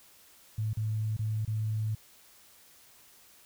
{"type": "tone with dropouts", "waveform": "sine", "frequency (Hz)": 108.7, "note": "A2", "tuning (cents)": -21, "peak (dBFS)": -28, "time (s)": [0.58, 1.95], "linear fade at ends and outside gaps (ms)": 5, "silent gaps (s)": [[0.733, 0.77], [1.167, 1.191], [1.451, 1.476]], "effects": ["white hiss -58 dBFS RMS until 3.45 s"]}